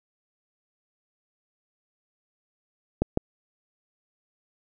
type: clicks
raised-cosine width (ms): 2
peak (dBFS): -8 / -8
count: 2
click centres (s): 3.02 / 3.174
effects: none